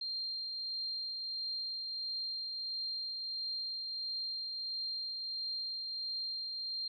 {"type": "tone with tremolo", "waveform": "sine", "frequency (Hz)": 4186, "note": "C8", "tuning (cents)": 0, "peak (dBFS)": -35, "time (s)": [0.01, 6.88], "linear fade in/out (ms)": 5, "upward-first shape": "triangle", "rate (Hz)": 1.5, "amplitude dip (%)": 30, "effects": []}